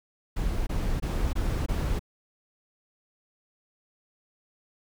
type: noise bursts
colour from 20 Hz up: brown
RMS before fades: -27 dBFS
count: 5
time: 0.36-1.994 s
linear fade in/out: 10 ms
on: 310 ms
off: 21 ms
effects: none

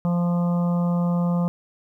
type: harmonic tone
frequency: 174 Hz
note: F3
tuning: 6 cents flat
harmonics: 1 / 3 / 4 / 5 / 6 / 7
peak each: -19 / -31 / -37 / -38 / -38 / -39 dBFS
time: 0.05-1.48 s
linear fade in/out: 0 ms
effects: 10-bit

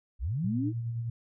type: linear sweep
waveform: sine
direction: up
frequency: 44.28 to 329.6 Hz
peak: -28 dBFS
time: 0.19-0.73 s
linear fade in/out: 50 ms
type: tone with tremolo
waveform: sine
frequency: 116.54 Hz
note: A#2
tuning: in tune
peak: -29 dBFS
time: 0.44-1.1 s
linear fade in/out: 5 ms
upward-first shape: sine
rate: 9.6 Hz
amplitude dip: 35%
effects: none

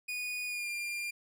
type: tone with pitch glide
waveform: 40% pulse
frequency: 2466 to 2397 Hz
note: D#7 to D7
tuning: -16 to +35 cents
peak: -34 dBFS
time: 0.08-1.11 s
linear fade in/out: 10 ms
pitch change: -49 cents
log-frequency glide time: 0.46-0.69 s
effects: none

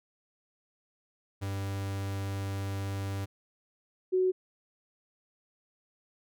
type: tone pair in turn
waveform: 45% pulse / sine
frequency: 98.3 / 371.1 Hz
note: G2 / F#4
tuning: +5 / +5 cents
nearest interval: octave + major seventh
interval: 2300 cents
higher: second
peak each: -32 / -23 dBFS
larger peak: second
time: 1.41-3.26 / 4.12-4.32 s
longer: first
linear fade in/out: 20 ms
effects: none

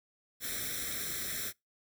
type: noise with comb filter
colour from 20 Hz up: white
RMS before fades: -37 dBFS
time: 0.4-1.53 s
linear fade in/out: 50 ms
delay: 0.53 ms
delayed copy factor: +0.95
effects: noise-tail reverb RT60 0.2 s tail -25 dB re dry

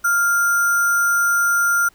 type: tone with sample-and-hold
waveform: sine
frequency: 1400 Hz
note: F6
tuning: 4 cents sharp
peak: -14 dBFS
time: 0.04-1.89 s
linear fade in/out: 10 ms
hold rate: 7350 Hz
effects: pink hiss -55 dBFS RMS until 1.94 s

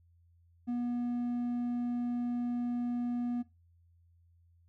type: tone with hard clipping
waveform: sine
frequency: 241.9 Hz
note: B3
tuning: 36 cents flat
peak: -32 dBFS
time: 0.67-3.43 s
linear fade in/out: 20 ms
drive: 3 dB
effects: noise-tail reverb RT60 0.2 s tail -17 dB re dry + added 85 Hz sine -62 dBFS peak until 4.68 s

